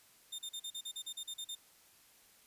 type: tone bursts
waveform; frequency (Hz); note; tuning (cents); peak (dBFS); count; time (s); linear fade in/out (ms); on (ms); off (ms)
sawtooth; 3626; A#7; -49; -37; 12; 0.32-1.553; 10; 67; 39
effects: white hiss -64 dBFS RMS until 2.46 s + resampled to 32000 Hz